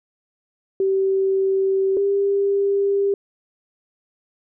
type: tone pair in turn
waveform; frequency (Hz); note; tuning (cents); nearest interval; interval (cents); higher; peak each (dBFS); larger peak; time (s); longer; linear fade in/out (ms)
sine; 385.8 / 398.3; G4 / G4; -28 / +28; minor second; 56; second; -16; neither; 0.8-1.97 / 1.97-3.14; neither; 2
effects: none